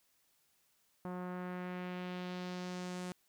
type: tone with low-pass filter sweep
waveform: sawtooth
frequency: 180.6 Hz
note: F#3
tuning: 42 cents flat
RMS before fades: -42 dBFS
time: 1.05-3.12 s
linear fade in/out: 0 ms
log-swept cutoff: 1100 to 9000 Hz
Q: 1.4
effects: white hiss -74 dBFS RMS until 3.28 s